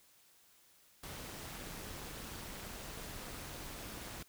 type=noise with amplitude modulation; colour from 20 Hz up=pink; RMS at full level=-44 dBFS; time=1.03-4.23 s; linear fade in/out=5 ms; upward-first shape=sine; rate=210 Hz; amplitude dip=55%; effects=white hiss -66 dBFS RMS until 4.28 s